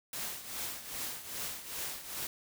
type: noise with tremolo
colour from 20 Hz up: white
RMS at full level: -37 dBFS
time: 0.13-2.27 s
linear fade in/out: 2 ms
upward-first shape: triangle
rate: 2.5 Hz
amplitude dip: 75%
effects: none